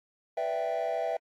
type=chord; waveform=triangle; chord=E minor seventh; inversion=second; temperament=equal; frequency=493.9 / 587.3 / 659.3 / 784 Hz; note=B4 / D5 / E5 / G5; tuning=0 / 0 / 0 / 0 cents; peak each=-33 / -34 / -28 / -32 dBFS; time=0.37-1.17 s; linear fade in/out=5 ms; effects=tanh soft clip ceiling -21 dBFS + AAC 64 kbps